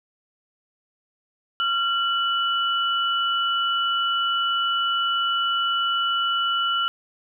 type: tone pair together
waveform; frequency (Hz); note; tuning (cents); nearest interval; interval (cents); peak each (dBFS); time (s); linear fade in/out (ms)
sine; 1376.9 / 2960; F6 / F#7; -25 / 0; octave + minor second; 1325; -22 / -24; 1.6-6.88; 0
effects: none